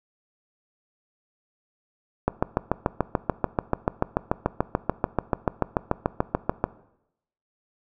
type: click train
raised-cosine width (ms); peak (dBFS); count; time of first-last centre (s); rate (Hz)
1; -6; 31; 2.28-6.64; 6.88
effects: noise-tail reverb RT60 0.8 s tail -18 dB re dry